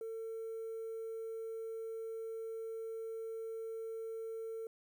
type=tone; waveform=sine; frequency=450 Hz; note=A4; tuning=39 cents sharp; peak=-38 dBFS; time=0.01-4.67 s; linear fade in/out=2 ms; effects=tanh soft clip ceiling -38 dBFS + 11-bit